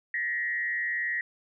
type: tone with frequency modulation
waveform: sine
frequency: 1900 Hz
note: A#6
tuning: 33 cents sharp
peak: -27 dBFS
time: 0.14-1.21 s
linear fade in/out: 2 ms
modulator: 139 Hz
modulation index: 0.69
effects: none